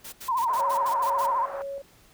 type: noise bursts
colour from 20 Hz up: white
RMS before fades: -40 dBFS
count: 8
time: 0.04-1.267 s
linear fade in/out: 10 ms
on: 86 ms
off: 77 ms
type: tone with vibrato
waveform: sine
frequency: 982 Hz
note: B5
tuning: 10 cents flat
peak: -22 dBFS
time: 0.28-1.46 s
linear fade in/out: 10 ms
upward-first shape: sine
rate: 14 Hz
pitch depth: 130 cents each way
type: band-pass noise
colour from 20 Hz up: pink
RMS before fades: -38 dBFS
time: 0.48-1.62 s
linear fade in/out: 0 ms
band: 610 to 1300 Hz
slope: 24 dB/octave
type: tone with tremolo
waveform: sine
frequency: 554.4 Hz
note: C#5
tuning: in tune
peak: -31 dBFS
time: 0.59-1.82 s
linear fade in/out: 5 ms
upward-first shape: square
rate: 2.1 Hz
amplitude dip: 50%
effects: pink hiss -57 dBFS RMS until 2.13 s